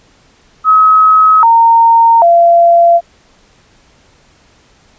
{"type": "tone with pitch steps", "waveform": "sine", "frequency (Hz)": [1277, 920, 684], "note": ["D#6", "A#5", "F5"], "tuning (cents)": [45, -23, -36], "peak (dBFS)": -3, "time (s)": [0.64, 3.01], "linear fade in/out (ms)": 50, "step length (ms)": 790, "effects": ["pink hiss -48 dBFS RMS until 4.98 s", "resampled to 16000 Hz"]}